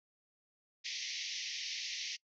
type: band-pass noise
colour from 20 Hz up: white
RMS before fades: -41 dBFS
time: 0.84-2.17 s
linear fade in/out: 20 ms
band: 1900 to 6200 Hz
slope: 96 dB/octave
effects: noise-tail reverb RT60 0.1 s tail -24 dB re dry